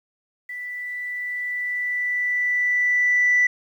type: tone with level ramp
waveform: sine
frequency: 1975.5 Hz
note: B6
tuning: in tune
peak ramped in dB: -30 to -13 dBFS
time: 0.49-3.47 s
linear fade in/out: 5 ms
effects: tanh soft clip ceiling -11 dBFS + 9-bit